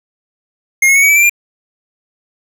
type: tone with pitch steps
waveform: square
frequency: 2136 / 2177 / 2219 / 2262 / 2305 / 2350 / 2395 Hz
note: C7 / C#7 / C#7 / C#7 / D7 / D7 / D7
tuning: +35 / -32 / +1 / +34 / -33 / +1 / +33 cents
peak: -7 dBFS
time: 0.82-1.296 s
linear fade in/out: 5 ms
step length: 68 ms
effects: none